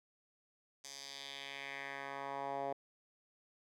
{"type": "tone with band-pass filter sweep", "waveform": "10% pulse", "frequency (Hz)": 138.59, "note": "C#3", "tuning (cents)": 0, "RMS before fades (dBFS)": -44, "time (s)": [0.84, 2.73], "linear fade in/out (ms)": 5, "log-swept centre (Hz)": [6200, 650], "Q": 2.1, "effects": []}